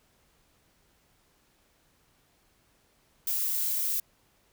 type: noise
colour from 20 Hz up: violet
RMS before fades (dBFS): -29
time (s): 3.27-4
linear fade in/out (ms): 2
effects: pink hiss -67 dBFS RMS until 4.52 s